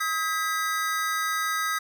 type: tone cluster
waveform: square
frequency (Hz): 1269 / 1614 / 1977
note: D#6 / G#6 / B6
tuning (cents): +34 / -50 / +1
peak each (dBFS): -28 / -32 / -32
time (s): 0-1.79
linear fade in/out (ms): 10
effects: none